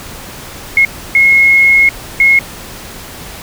sine tone bursts at uneven times, 2165 Hz, C#7, 41 cents flat, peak -4 dBFS, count 3, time 0.77-0.85 / 1.15-1.89 / 2.2-2.39 s, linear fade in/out 2 ms, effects pink hiss -29 dBFS RMS until 3.42 s

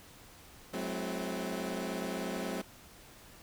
20% pulse chord, F# half-diminished seventh, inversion none, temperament equal with one note detuned, 185 / 214.4 / 261.6 / 329.6 Hz, F#3 / A3 / C4 / E4, 0 / -45 / 0 / 0 cents, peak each -34 / -35 / -35 / -40 dBFS, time 0.73-2.62 s, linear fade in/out 10 ms, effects pink hiss -55 dBFS RMS until 3.42 s

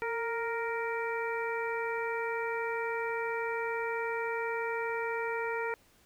harmonic tone with a mistuned harmonic, 466.2 Hz, A#4, in tune, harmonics 1 / 2 / 3 / 4 / 5, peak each -34 / -37 / -39 / -40 / -41 dBFS, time 0.02-5.74 s, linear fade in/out 0 ms, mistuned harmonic 1, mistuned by -38 cents, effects pink hiss -64 dBFS RMS until 6.05 s

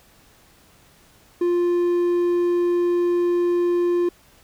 triangle tone with hard clipping, 350 Hz, F4, 4 cents sharp, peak -18 dBFS, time 1.41-4.09 s, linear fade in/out 5 ms, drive 6 dB, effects pink hiss -54 dBFS RMS until 4.43 s

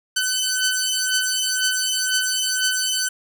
10% pulse beating tone pair, 1513 / 1515 Hz, F#6 / F#6, +38 / +40 cents, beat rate 2 Hz, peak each -14 dBFS, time 0.16-3.09 s, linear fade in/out 10 ms, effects none

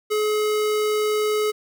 square tone, 425 Hz, G#4, 40 cents sharp, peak -20 dBFS, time 0.1-1.52 s, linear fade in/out 20 ms, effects none

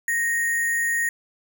sine tone with sample-and-hold, 1864.7 Hz, A#6, in tune, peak -20 dBFS, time 0.08-1.09 s, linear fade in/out 2 ms, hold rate 8820 Hz, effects none

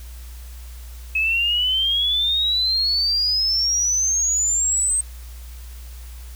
sine exponential sweep, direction up, 2564 to 8372 Hz, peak -17 dBFS, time 1.15-5.01 s, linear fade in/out 5 ms, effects added 60 Hz sine -34 dBFS peak until 6.35 s + white hiss -47 dBFS RMS until 6.35 s

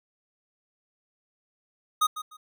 square tone with echo, 1244.5 Hz, D#6, in tune, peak -20 dBFS, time 2.01-2.07 s, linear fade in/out 10 ms, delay 150 ms, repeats 2, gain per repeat -13 dB, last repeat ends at 2.37 s, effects none

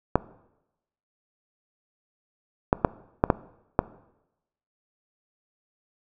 clicks, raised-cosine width 1 ms, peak -3 dBFS, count 6, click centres 0.156 / 2.729 / 2.848 / 3.239 / 3.302 / 3.791 s, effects noise-tail reverb RT60 0.9 s tail -19 dB re dry

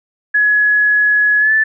sine tone with pitch glide, 1688 to 1753.6 Hz, G#6 to A6, +28 to -6 cents, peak -9 dBFS, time 0.34-1.64 s, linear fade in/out 10 ms, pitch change +66 cents, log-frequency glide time 1.39-1.53 s, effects none

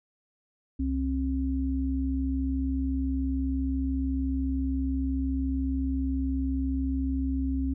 sine tone pair together, 66.73 / 267.4 Hz, C2 / C4, +35 / +38 cents, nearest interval 2 octaves, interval 2403 cents, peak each -28 dBFS, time 0.79-7.74 s, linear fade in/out 10 ms, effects none

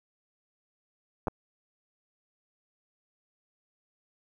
clicks, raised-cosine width 1 ms, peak -16 dBFS, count 2, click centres 1.272 / 1.282 s, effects 9-bit

